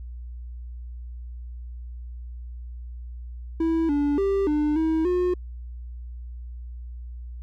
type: tone with pitch steps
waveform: triangle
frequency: 326.9 / 288.7 / 393.3 / 299.2 / 319.8 / 359.7 Hz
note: E4 / D4 / G4 / D4 / D#4 / F#4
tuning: -14 / -30 / +6 / +32 / +48 / -49 cents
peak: -18 dBFS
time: 3.6-5.34 s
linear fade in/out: 5 ms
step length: 290 ms
effects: added 60 Hz sine -34 dBFS peak until 7.42 s

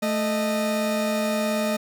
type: tone pair together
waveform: 40% pulse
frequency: 218.9 / 618 Hz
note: A3 / D#5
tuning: -9 / -12 cents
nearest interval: octave + tritone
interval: 1797 cents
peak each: -24 / -24 dBFS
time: 0.02-1.77 s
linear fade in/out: 10 ms
effects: none

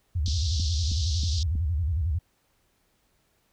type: tone with vibrato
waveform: sine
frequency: 79.5 Hz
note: D#2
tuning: 38 cents sharp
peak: -23 dBFS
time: 0.15-2.19 s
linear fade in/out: 10 ms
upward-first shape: square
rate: 11 Hz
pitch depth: 190 cents each way
type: band-pass noise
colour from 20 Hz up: white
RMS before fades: -35 dBFS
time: 0.26-1.43 s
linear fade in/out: 0 ms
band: 3500 to 5900 Hz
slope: 48 dB/octave
type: click train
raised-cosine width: 5 ms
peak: -22 dBFS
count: 5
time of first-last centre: 0.28-1.554 s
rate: 3.14 Hz
effects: pink hiss -69 dBFS RMS until 3.52 s

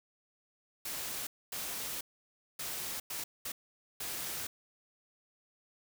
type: noise bursts at uneven times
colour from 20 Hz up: white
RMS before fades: -39 dBFS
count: 6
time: 0.85-1.27 / 1.52-2.01 / 2.59-3 / 3.1-3.24 / 3.45-3.52 / 4-4.47 s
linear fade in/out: 5 ms
effects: none

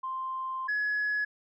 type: tone pair in turn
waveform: sine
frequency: 1046.5 / 1689.8 Hz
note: C6 / G#6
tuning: 0 / +30 cents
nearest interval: minor sixth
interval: 830 cents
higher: second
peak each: -31 / -25 dBFS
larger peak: second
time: 0.03-0.68 / 0.68-1.25 s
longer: first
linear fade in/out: 10 ms
effects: tanh soft clip ceiling -24 dBFS

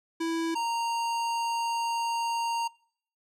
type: tone pair in turn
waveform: square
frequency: 329.6 / 928.2 Hz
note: E4 / A#5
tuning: 0 / -8 cents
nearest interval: octave + tritone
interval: 1792 cents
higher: second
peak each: -28 / -28 dBFS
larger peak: neither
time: 0.2-0.55 / 0.55-2.68 s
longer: second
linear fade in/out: 10 ms
effects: noise-tail reverb RT60 0.6 s tail -24 dB re dry + low-pass 9000 Hz 12 dB/octave

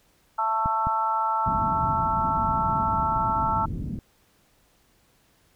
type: harmonic tone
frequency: 221.6 Hz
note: A3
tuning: 13 cents sharp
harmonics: 3 / 4 / 5 / 6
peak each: -36 / -24 / -33 / -26 dBFS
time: 0.38-3.66 s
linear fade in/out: 10 ms
type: clicks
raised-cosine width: 5 ms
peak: -17 dBFS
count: 2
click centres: 0.659 / 0.87 s
type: low-pass noise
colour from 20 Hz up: white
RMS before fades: -31 dBFS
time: 1.46-3.99 s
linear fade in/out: 2 ms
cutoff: 230 Hz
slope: 24 dB/octave
effects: pink hiss -63 dBFS RMS until 5.55 s

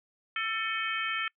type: harmonic tone with a mistuned harmonic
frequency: 445.2 Hz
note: A4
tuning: 20 cents sharp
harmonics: 3 / 4 / 5 / 6 / 7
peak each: -34 / -35 / -36 / -37 / -37 dBFS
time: 0.36-1.28 s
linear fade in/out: 2 ms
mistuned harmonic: 6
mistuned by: -83 cents
effects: noise-tail reverb RT60 0.1 s tail -26 dB re dry

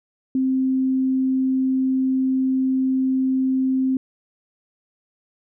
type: tone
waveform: sine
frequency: 262 Hz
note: C4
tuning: 2 cents sharp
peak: -17 dBFS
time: 0.35-3.97 s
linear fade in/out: 2 ms
effects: none

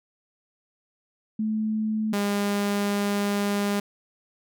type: tone pair in turn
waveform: sine / sawtooth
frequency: 216.9 / 202.9 Hz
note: A3 / G#3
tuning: -25 / -40 cents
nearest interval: minor second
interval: 115 cents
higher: first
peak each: -23 / -19 dBFS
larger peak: second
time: 1.39-2.13 / 2.13-3.8 s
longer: second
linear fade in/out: 5 ms
effects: none

